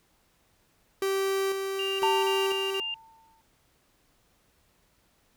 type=tone with tremolo; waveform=45% pulse; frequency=388.4 Hz; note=G4; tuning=16 cents flat; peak=-25 dBFS; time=1.02-2.8 s; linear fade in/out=2 ms; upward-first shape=square; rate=1 Hz; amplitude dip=40%
type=tone bursts; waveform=sine; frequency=2800 Hz; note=F7; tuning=4 cents sharp; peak=-30 dBFS; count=5; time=1.79-2.942 s; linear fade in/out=2 ms; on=200 ms; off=38 ms
type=tone with exponential decay; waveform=sine; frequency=897 Hz; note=A5; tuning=33 cents sharp; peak=-22 dBFS; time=2.03-3.41 s; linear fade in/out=0 ms; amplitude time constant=300 ms
effects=pink hiss -67 dBFS RMS until 5.36 s